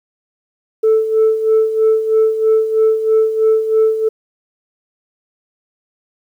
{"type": "tone with tremolo", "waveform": "sine", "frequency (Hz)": 440, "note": "A4", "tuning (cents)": 0, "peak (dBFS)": -6, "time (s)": [0.83, 4.09], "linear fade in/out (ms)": 10, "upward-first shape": "sine", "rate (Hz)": 3.1, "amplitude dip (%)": 70, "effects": ["tanh soft clip ceiling -6 dBFS", "8-bit"]}